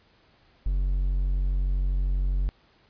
triangle tone, 46.25 Hz, F#1, in tune, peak -20 dBFS, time 0.66-2.49 s, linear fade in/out 0 ms, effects pink hiss -61 dBFS RMS until 2.89 s + resampled to 11025 Hz

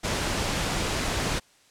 pink noise, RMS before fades -27 dBFS, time 0.03-1.4 s, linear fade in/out 20 ms, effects white hiss -59 dBFS RMS until 1.7 s + low-pass 8000 Hz 12 dB/octave

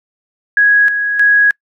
sine tone with tremolo, 1661.2 Hz, G#6, in tune, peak -6 dBFS, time 0.57-1.51 s, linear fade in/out 2 ms, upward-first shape square, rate 1.6 Hz, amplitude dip 55%, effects noise-tail reverb RT60 0.1 s tail -26 dB re dry

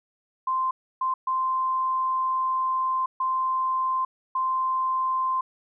sine tone bursts at uneven times, 1042 Hz, C6, 7 cents flat, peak -22 dBFS, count 5, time 0.47-0.71 / 1.01-1.14 / 1.27-3.06 / 3.2-4.05 / 4.35-5.41 s, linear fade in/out 5 ms, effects none

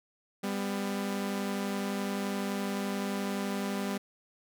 sawtooth tone pair together, 198.9 / 250.6 Hz, G3 / B3, +25 / +25 cents, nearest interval major third, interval 400 cents, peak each -28 / -33 dBFS, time 0.43-3.98 s, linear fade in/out 10 ms, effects none

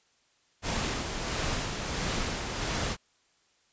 pink noise with tremolo, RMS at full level -30 dBFS, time 0.62-2.97 s, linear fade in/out 50 ms, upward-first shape sine, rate 1.5 Hz, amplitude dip 40%, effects white hiss -68 dBFS RMS until 3.72 s + resampled to 16000 Hz

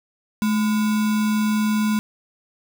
sine tone with sample-and-hold, 214.1 Hz, A3, 47 cents flat, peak -17 dBFS, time 0.42-1.99 s, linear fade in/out 0 ms, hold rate 1225 Hz, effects none

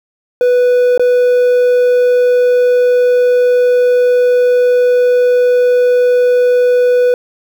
triangle tone with dropouts, 493.9 Hz, B4, in tune, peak -5 dBFS, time 0.41-7.14 s, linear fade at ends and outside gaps 1 ms, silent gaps 0.977-0.995 s, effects 7-bit

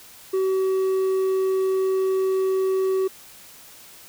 sine tone with hard clipping, 380 Hz, F#4, 46 cents sharp, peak -20 dBFS, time 0.33-3.08 s, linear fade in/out 10 ms, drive 3 dB, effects white hiss -46 dBFS RMS until 4.08 s

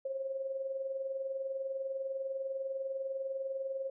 sine tone with tremolo, 537 Hz, C5, 45 cents sharp, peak -32 dBFS, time 0.05-3.9 s, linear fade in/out 5 ms, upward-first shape sine, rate 20 Hz, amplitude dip 55%, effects none

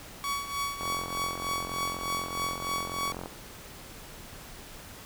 sawtooth tone with tremolo, 1125 Hz, C#6, 25 cents sharp, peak -24 dBFS, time 0.24-3.12 s, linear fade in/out 0 ms, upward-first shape triangle, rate 3.3 Hz, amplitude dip 75%
click train, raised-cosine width 1 ms, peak -23 dBFS, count 109, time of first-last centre 0.81-3.259 s, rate 44.1 Hz
effects pink hiss -46 dBFS RMS until 5.05 s

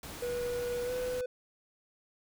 pink noise, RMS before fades -44 dBFS, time 0.03-1.21 s, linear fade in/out 2 ms
triangle tone with pitch glide, 486.1 to 500.3 Hz, B4 to B4, -28 to +22 cents, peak -30 dBFS, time 0.22-1.26 s, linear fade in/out 5 ms, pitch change +50 cents, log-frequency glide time 0.84-0.91 s
effects none

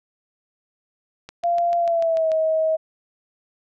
click train, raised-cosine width 0.2 ms, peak -20 dBFS, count 8, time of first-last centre 1.29-2.318 s, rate 6.81 Hz
sine tone with pitch glide, 690 to 636.4 Hz, F5 to D#5, -21 to +39 cents, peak -17 dBFS, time 1.43-2.77 s, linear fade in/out 20 ms, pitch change -140 cents, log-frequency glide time 1.78-2.31 s
effects none

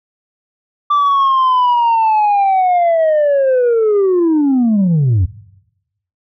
sine linear sweep, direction down, 1174.7 to 82.41 Hz, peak -7 dBFS, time 0.9-5.26 s, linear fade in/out 10 ms, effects noise-tail reverb RT60 0.9 s tail -20 dB re dry + tanh soft clip ceiling -8 dBFS

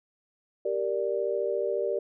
sine chord, G minor, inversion none, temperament equal, 392 / 466.2 / 587.3 Hz, G4 / Bb4 / D5, 0 / 0 / 0 cents, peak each -30 dBFS, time 0.65-1.99 s, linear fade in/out 5 ms, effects none

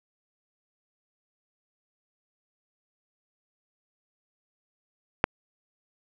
click, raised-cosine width 0.5 ms, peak -3 dBFS, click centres 5.241 s, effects none

